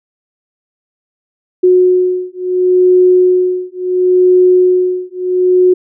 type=beating tone pair; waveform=sine; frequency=364.6 / 365.32 Hz; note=F#4 / F#4; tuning=-25 / -22 cents; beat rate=0.72 Hz; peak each=-10 dBFS; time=1.63-5.74 s; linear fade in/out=10 ms; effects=none